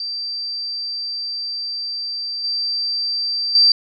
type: tone with level steps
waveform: sine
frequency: 4685 Hz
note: D8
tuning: 5 cents flat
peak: -23 / -19 / -9 dBFS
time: 0-3.72 s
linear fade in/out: 2 ms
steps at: 2.44 / 3.55 s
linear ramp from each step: 2 ms
effects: none